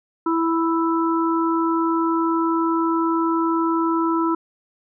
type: harmonic tone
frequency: 329.6 Hz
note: E4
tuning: in tune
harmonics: 1 / 3 / 4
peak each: -19 / -24 / -25 dBFS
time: 0.26-4.35 s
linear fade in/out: 5 ms
effects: none